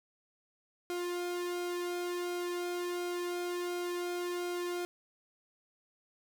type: tone with flanger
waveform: sawtooth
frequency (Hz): 352.9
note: F4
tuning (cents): +18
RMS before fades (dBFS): -36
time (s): 0.9-4.85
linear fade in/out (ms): 0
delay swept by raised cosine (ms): 1.1 to 1.77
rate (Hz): 1.4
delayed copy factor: -0.75
effects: none